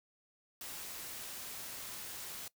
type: noise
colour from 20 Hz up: white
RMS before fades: -45 dBFS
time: 0.61-2.48 s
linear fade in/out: 2 ms
effects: noise-tail reverb RT60 0.1 s tail -20 dB re dry